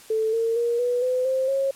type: tone with pitch steps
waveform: sine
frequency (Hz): 440 / 455.8 / 472.1 / 489.1 / 506.6 / 524.8 / 543.6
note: A4 / A#4 / A#4 / B4 / B4 / C5 / C#5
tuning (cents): 0 / -39 / +22 / -17 / +44 / +5 / -34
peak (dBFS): -20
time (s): 0.1-1.71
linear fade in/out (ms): 5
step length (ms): 230
effects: white hiss -48 dBFS RMS until 1.75 s + low-pass 12000 Hz 12 dB/octave